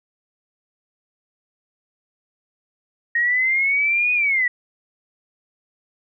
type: linear two-way sweep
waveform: sine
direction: up then down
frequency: 1864.7 to 2489 to 1922 Hz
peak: -16 dBFS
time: 3.15-4.48 s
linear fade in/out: 5 ms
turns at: 4.13 s
effects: none